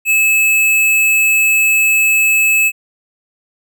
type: tone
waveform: square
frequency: 2600 Hz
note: E7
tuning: 24 cents flat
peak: -10 dBFS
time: 0.05-2.72 s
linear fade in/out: 50 ms
effects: none

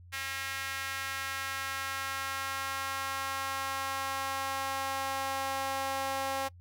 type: tone with high-pass filter sweep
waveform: sawtooth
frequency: 270 Hz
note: C#4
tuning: 45 cents flat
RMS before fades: -35 dBFS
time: 0.12-6.49 s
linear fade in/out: 20 ms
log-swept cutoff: 1800 to 690 Hz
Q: 1.8
effects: noise-tail reverb RT60 0.1 s tail -25 dB re dry + added 88 Hz sine -50 dBFS peak until 6.6 s

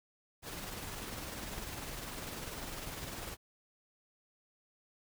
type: noise with tremolo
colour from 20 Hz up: pink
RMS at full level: -41 dBFS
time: 0.42-3.37 s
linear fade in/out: 50 ms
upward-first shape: triangle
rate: 20 Hz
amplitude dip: 45%
effects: none

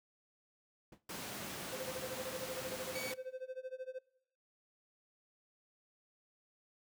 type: noise with exponential decay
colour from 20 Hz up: brown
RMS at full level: -42 dBFS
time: 0.92-1.04 s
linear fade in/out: 5 ms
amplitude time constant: 24 ms
type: noise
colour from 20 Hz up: pink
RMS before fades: -43 dBFS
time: 1.09-3.14 s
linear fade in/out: 5 ms
type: tone with tremolo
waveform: triangle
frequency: 516 Hz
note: C5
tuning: 24 cents flat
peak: -37 dBFS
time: 1.72-3.99 s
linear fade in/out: 10 ms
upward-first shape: sine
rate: 13 Hz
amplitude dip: 95%
type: tone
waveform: sawtooth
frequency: 2257 Hz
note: C#7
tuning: 31 cents sharp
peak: -39 dBFS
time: 2.95-3.12 s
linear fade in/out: 5 ms
effects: noise-tail reverb RT60 0.8 s tail -23 dB re dry + high-pass 150 Hz 12 dB/octave

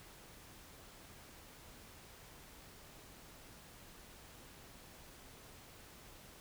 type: silence
effects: pink hiss -57 dBFS RMS until 6.4 s

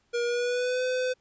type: tone with pitch glide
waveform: square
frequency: 476.2 to 507.4 Hz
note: A#4 to B4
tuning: +37 to +47 cents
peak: -26 dBFS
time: 0.13-1.14 s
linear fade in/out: 20 ms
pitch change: +110 cents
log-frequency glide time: 0.24-0.83 s
effects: pink hiss -70 dBFS RMS until 1.2 s + resampled to 16000 Hz

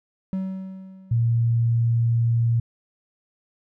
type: tone with exponential decay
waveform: triangle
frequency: 189.7 Hz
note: F#3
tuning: 43 cents sharp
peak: -20 dBFS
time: 0.33-1.67 s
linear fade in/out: 0 ms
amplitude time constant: 290 ms
type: tone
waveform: sine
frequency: 116.54 Hz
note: A#2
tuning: in tune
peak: -17 dBFS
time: 1.11-2.6 s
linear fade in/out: 5 ms
effects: none

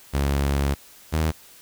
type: tone pair in turn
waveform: sawtooth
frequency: 70 / 78.74 Hz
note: C#2 / D#2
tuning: +18 / +21 cents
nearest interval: major second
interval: 203 cents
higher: second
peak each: -16 dBFS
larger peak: neither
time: 0.13-0.75 / 1.12-1.32 s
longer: first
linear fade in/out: 20 ms
effects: white hiss -49 dBFS RMS until 1.61 s

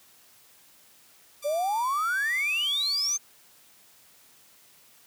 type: tone with vibrato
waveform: 5% pulse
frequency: 1162 Hz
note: D6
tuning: 19 cents flat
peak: -28 dBFS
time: 1.42-3.17 s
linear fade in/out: 10 ms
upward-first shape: square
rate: 1.2 Hz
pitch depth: 22 cents each way
type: exponential sweep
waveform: sine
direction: up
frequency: 563 to 6450 Hz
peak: -24 dBFS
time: 1.44-3.18 s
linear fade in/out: 20 ms
effects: white hiss -57 dBFS RMS until 5.06 s + high-pass 80 Hz 12 dB/octave

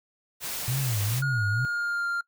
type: noise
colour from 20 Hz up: white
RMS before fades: -33 dBFS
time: 0.4-1.23 s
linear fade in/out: 50 ms
type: tone with vibrato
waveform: sine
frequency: 117.9 Hz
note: A#2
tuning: 20 cents sharp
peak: -25 dBFS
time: 0.68-1.65 s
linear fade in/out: 0 ms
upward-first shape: sine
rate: 2.2 Hz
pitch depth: 260 cents each way
type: tone with pitch glide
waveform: triangle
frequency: 1433 to 1394.6 Hz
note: F6 to F6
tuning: +44 to -3 cents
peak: -24 dBFS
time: 1.22-2.21 s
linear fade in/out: 5 ms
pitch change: -47 cents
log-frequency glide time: 1.52-2.07 s
effects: noise-tail reverb RT60 0.1 s tail -22 dB re dry

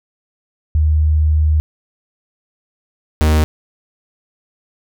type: tone pair in turn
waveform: sine / 45% pulse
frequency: 76.9 / 77.27 Hz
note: D#2 / D#2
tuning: -20 / -11 cents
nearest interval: unison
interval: 9 cents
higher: second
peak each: -10 dBFS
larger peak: neither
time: 0.75-1.6 / 3.21-3.44 s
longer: first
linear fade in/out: 0 ms
effects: none

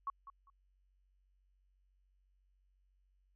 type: tone with echo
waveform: sine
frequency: 1108.7 Hz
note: C#6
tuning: in tune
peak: -35 dBFS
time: 0.07-0.1 s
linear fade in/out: 2 ms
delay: 200 ms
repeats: 2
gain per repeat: -13 dB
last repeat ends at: 0.5 s
effects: added 47 Hz sine -70 dBFS peak until 3.35 s

